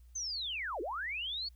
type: linear two-way sweep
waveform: sine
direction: down then up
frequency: 6350 to 313 to 4534 Hz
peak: -35 dBFS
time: 0.15-1.49 s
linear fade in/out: 10 ms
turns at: 0.81 s
effects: added 60 Hz sine -54 dBFS peak until 1.55 s + white hiss -75 dBFS RMS until 1.55 s